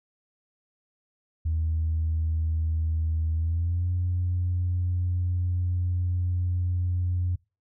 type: tone with pitch glide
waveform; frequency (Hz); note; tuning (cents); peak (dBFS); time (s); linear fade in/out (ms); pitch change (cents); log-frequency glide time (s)
sine; 80 to 89.28; D#2 to F2; +49 to +39; -22; 1.45-7.36; 10; +190; 3.34-3.89
effects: noise-tail reverb RT60 0.3 s tail -26 dB re dry + tanh soft clip ceiling -19 dBFS